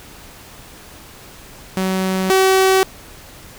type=tone pair in turn; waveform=sawtooth; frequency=188.4 / 380.5 Hz; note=F#3 / F#4; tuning=+32 / +48 cents; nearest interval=octave; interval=1216 cents; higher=second; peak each=-13 / -7 dBFS; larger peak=second; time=1.77-2.3 / 2.3-2.83 s; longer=neither; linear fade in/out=0 ms; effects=pink hiss -40 dBFS RMS until 3.58 s